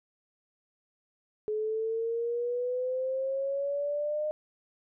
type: exponential sweep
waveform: sine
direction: up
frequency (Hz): 424.8 to 612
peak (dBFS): -28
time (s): 1.48-4.31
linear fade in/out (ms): 0
effects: none